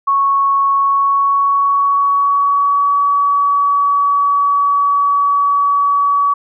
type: tone with pitch glide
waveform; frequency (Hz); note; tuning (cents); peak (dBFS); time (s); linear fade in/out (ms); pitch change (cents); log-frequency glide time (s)
sine; 1106 to 1136.4; C#6 to C#6; -4 to +43; -10; 0.07-6.34; 10; +47; 0.74-2.97
effects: none